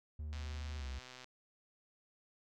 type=tone with pitch glide; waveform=triangle; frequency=75.5 to 67.26 Hz; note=D2 to C2; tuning=+48 to +48 cents; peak=-38 dBFS; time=0.19-0.99 s; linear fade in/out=5 ms; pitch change=-200 cents; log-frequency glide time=0.78-0.85 s
type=click train; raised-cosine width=0.2 ms; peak=-34 dBFS; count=117; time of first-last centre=0.33-1.243 s; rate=127 Hz
effects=none